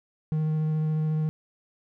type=tone with vibrato; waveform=triangle; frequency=155.56 Hz; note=D#3; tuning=in tune; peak=-21 dBFS; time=0.32-1.29 s; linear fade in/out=0 ms; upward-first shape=triangle; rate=14 Hz; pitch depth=12 cents each way; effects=none